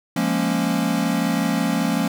square chord, Bb minor seventh, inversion second, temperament equal with one note detuned, 174.61 / 207.7 / 233.1 / 274.5 Hz, F3 / Ab3 / Bb3 / Db4, 0 / 0 / 0 / -17 cents, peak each -25 / -26 / -25 / -25 dBFS, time 0.16-2.08 s, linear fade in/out 5 ms, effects none

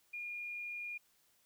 sine tone, 2424 Hz, D#7, 46 cents flat, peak -40 dBFS, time 0.13-0.98 s, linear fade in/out 10 ms, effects white hiss -72 dBFS RMS until 1.45 s

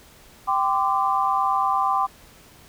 sine chord, G suspended fourth, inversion none, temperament equal with one note detuned, 784 / 1026.2 / 1174.7 Hz, G5 / C6 / D6, 0 / -34 / 0 cents, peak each -23 dBFS, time 0.47-2.07 s, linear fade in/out 20 ms, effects pink hiss -50 dBFS RMS until 2.68 s

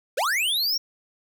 square linear sweep, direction up, 426.1 to 5660 Hz, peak -22 dBFS, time 0.17-0.78 s, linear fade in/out 10 ms, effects none

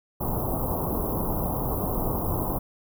pink band-stop noise, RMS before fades -27 dBFS, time 0.2-2.59 s, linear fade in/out 10 ms, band 1100 to 12000 Hz, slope 48 dB/octave, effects none

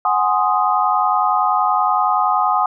sine chord, Ab dominant seventh, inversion third, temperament equal, 740 / 830.6 / 1046.5 / 1244.5 Hz, Gb5 / Ab5 / C6 / Eb6, 0 / 0 / 0 / 0 cents, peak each -19 / -19 / -21 / -18 dBFS, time 0.05-2.66 s, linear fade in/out 2 ms, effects none

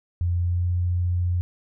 sine tone with pitch glide, 87.3 to 88.57 Hz, F2 to F2, 0 to +25 cents, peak -20 dBFS, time 0.21-1.41 s, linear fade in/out 0 ms, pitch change +25 cents, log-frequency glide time 0.39-0.67 s, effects none

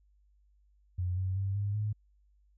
sine tone with pitch steps, 90.2 / 93.81 / 97.57 / 101.48 / 105.55 Hz, F#2 / F#2 / G2 / G#2 / G#2, -44 / +24 / -8 / -40 / +29 cents, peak -29 dBFS, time 0.98-1.93 s, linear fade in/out 10 ms, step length 190 ms, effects added 50 Hz sine -63 dBFS peak until 2.57 s

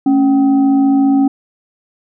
sine tone with frequency modulation, 275.3 Hz, C#4, 12 cents flat, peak -8 dBFS, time 0.06-1.28 s, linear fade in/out 5 ms, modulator 496 Hz, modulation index 0.42, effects none

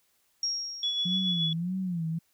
sine tone with exponential decay, 5588 Hz, F8, in tune, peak -25 dBFS, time 0.43-1.54 s, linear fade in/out 2 ms, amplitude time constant 240 ms
sine tone with tremolo, 3400 Hz, G#7, 40 cents sharp, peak -25 dBFS, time 0.83-1.53 s, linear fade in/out 2 ms, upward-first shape sine, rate 7 Hz, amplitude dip 40%
sine tone with vibrato, 174.61 Hz, F3, in tune, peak -28 dBFS, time 1.05-2.19 s, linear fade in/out 10 ms, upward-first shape sine, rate 1.7 Hz, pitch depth 140 cents each way
effects white hiss -70 dBFS RMS until 2.33 s

